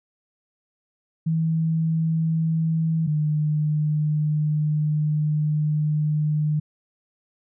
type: tone pair in turn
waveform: sine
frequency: 161.5 / 151.63 Hz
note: E3 / D#3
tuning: -35 / -44 cents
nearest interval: minor second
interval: 109 cents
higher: first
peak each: -19 dBFS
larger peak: neither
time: 1.26-3.07 / 3.07-6.6 s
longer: second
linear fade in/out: 10 ms
effects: none